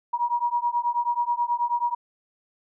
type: beating tone pair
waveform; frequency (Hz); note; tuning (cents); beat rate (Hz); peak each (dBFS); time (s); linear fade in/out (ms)
sine; 952 / 961.3; A#5 / B5; +36 / -47; 9.3; -25; 0.13-1.95; 10
effects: none